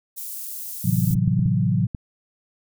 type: high-pass noise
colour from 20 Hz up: white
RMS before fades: -33 dBFS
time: 0.16-1.15 s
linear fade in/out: 20 ms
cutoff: 9500 Hz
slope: 12 dB/octave
type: chord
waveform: sine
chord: F# half-diminished seventh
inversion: first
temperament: equal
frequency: 110 / 130.81 / 164.81 / 185 Hz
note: A2 / C3 / E3 / F#3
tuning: 0 / 0 / 0 / 0 cents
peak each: -23 dBFS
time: 0.84-1.87 s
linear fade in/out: 10 ms
type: clicks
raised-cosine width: 5 ms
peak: -17 dBFS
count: 6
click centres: 1.109 / 1.154 / 1.278 / 1.393 / 1.46 / 1.948 s
effects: none